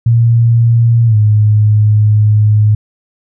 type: tone with pitch glide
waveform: sine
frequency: 116.54 to 106.25 Hz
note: A#2 to G#2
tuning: 0 to +40 cents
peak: -5 dBFS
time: 0.06-2.75 s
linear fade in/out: 5 ms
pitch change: -160 cents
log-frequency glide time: 1.06-1.16 s
effects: none